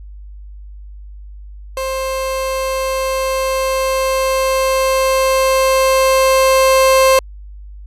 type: tone with level ramp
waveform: 30% pulse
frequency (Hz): 528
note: C5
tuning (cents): +16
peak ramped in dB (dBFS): -16 to -5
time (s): 1.77-7.19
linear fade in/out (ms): 2
effects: added 50 Hz sine -31 dBFS peak until 7.86 s + resampled to 32000 Hz

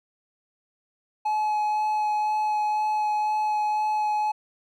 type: tone with vibrato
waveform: triangle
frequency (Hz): 850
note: G#5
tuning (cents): +40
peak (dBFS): -20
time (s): 1.25-4.32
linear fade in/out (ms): 10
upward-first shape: sine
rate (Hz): 2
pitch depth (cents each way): 10
effects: none

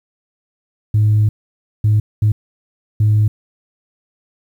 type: tone bursts at uneven times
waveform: sine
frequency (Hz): 106.4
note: G#2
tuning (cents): +42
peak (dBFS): -8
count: 4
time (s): 0.94-1.29 / 1.84-2 / 2.22-2.32 / 3-3.28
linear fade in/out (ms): 5
effects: tanh soft clip ceiling -7 dBFS + 8-bit

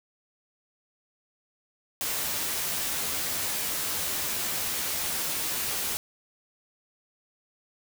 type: noise with comb filter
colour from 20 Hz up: white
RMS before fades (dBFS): -30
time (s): 2.01-5.97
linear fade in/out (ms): 0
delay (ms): 13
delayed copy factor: +0.5
effects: none

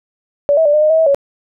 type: tone with pitch steps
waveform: sine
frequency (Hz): 574 / 645 / 586 / 606 / 614 / 641 / 646 / 559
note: D5 / E5 / D5 / D#5 / D#5 / E5 / E5 / C#5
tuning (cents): -40 / -38 / -4 / -46 / -23 / -49 / -35 / +14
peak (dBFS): -8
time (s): 0.49-1.146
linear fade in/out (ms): 0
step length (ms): 82
effects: none

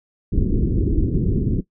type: low-pass noise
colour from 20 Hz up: pink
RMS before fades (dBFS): -19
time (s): 0.32-1.61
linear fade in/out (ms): 10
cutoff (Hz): 390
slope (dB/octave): 48
effects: noise-tail reverb RT60 0.1 s tail -17 dB re dry

